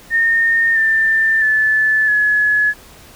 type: tone with pitch steps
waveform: sine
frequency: 1830 / 1785.1 / 1741.3 / 1698.6 Hz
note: A#6 / A6 / A6 / G#6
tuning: -32 / +25 / -18 / +39 cents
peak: -11 dBFS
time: 0.1-2.74 s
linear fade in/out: 50 ms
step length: 660 ms
effects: pink hiss -42 dBFS RMS until 3.15 s